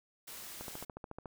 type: noise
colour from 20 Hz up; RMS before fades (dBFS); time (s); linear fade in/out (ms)
white; -47; 0.27-0.85; 10
type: click train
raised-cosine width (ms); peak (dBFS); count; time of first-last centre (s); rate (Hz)
1; -29; 10; 0.61-1.257; 13.9
effects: none